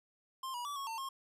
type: tone with pitch steps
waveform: square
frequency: 1055 / 967 / 1152 / 1100 / 902 / 1075 Hz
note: C6 / B5 / D6 / C#6 / A5 / C6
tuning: +14 / -37 / -34 / -14 / +43 / +47 cents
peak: -39 dBFS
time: 0.43-1.09 s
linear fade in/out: 5 ms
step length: 110 ms
effects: resampled to 32000 Hz

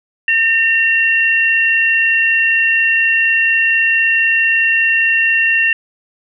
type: tone pair together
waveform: sine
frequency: 1817.6 / 2742 Hz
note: A#6 / F7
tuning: -44 / -32 cents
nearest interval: perfect fifth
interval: 712 cents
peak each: -13 dBFS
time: 0.28-5.73 s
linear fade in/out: 2 ms
effects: none

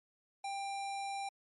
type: tone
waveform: square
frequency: 792 Hz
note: G5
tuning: 18 cents sharp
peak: -38 dBFS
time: 0.44-1.29 s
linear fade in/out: 5 ms
effects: MP3 48 kbps

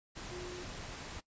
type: tone in noise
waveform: sine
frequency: 358.3 Hz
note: F4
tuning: 44 cents sharp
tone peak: -43 dBFS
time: 0.3-0.64 s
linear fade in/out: 20 ms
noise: pink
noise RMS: -45 dBFS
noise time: 0.15-1.21 s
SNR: -1 dB
effects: noise-tail reverb RT60 0.1 s tail -18 dB re dry + resampled to 16000 Hz

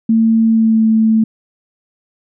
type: tone with pitch glide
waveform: sine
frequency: 224.9 to 221.2 Hz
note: A3 to A3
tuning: +38 to +9 cents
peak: -8 dBFS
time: 0.09-1.24 s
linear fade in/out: 5 ms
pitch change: -29 cents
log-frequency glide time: 0.46-0.85 s
effects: none

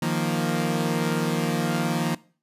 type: chord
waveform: sawtooth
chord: Eb suspended second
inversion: none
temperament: equal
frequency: 155.56 / 174.61 / 233.1 Hz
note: Eb3 / F3 / Bb3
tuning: 0 / 0 / 0 cents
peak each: -23 dBFS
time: 0.02-2.15 s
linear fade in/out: 5 ms
effects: noise-tail reverb RT60 0.4 s tail -20 dB re dry + resampled to 32000 Hz

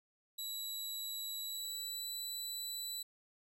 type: tone with pitch glide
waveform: 20% pulse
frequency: 3923 to 3969 Hz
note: B7 to B7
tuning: -12 to +8 cents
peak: -34 dBFS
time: 0.38-3.03 s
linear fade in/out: 10 ms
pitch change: +20 cents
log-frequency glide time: 1.38-2.08 s
effects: none

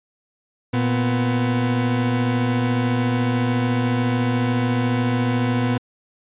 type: tone pair together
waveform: 40% pulse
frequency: 117.75 / 249.5 Hz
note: A#2 / B3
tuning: +18 / +18 cents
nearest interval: octave + minor second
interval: 1300 cents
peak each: -20 dBFS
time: 0.73-5.78 s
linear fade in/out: 10 ms
effects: resampled to 8000 Hz

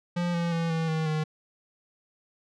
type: tone with pitch steps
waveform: square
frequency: 174.61 / 170.52 / 166.53 / 162.63 / 158.83 / 155.11 Hz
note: F3 / F3 / E3 / E3 / D#3 / D#3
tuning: 0 / -41 / +18 / -23 / +36 / -5 cents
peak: -26 dBFS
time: 0.16-1.24 s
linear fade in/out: 10 ms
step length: 180 ms
effects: low-pass 5000 Hz 12 dB/octave

